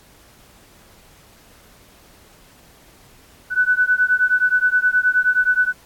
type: beating tone pair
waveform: sine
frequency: 1489 / 1498.5 Hz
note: F#6 / F#6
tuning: +11 / +22 cents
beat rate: 9.5 Hz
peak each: -17 dBFS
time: 3.5-5.73 s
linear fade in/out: 50 ms
effects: pink hiss -50 dBFS RMS until 5.85 s + AAC 64 kbps